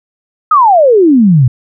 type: exponential sweep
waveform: sine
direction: down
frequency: 1301 to 116.9 Hz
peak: -3 dBFS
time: 0.51-1.48 s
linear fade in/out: 5 ms
effects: none